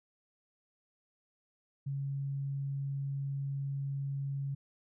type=tone; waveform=sine; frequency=138.59 Hz; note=C#3; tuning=in tune; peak=-33 dBFS; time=1.86-4.55 s; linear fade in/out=10 ms; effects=none